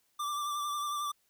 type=tone with vibrato; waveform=square; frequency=1174.7 Hz; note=D6; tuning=in tune; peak=-33 dBFS; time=0.19-1.12 s; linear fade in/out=10 ms; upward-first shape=sine; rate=11 Hz; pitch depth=30 cents each way; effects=white hiss -73 dBFS RMS until 1.29 s